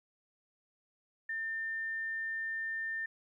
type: tone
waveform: sine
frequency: 1800 Hz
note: A6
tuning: 39 cents sharp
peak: -34 dBFS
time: 1.29-3.06 s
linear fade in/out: 5 ms
effects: 12-bit